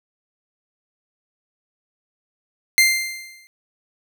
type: tone with exponential decay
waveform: sawtooth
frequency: 2093 Hz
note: C7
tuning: in tune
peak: -6 dBFS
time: 2.78-3.47 s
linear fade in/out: 0 ms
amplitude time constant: 150 ms
effects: none